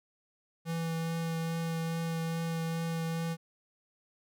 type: tone with vibrato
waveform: square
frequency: 164.81 Hz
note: E3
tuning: in tune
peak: -32 dBFS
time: 0.65-3.37 s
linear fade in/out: 50 ms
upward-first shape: triangle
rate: 2.4 Hz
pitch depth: 12 cents each way
effects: none